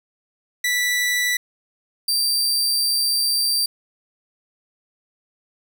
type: tone pair in turn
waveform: sawtooth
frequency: 1968 / 4691 Hz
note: B6 / D8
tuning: -7 / -3 cents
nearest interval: octave + minor third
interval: 1504 cents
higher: second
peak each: -15 dBFS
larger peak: neither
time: 0.64-1.37 / 2.08-3.66 s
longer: second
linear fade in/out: 5 ms
effects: none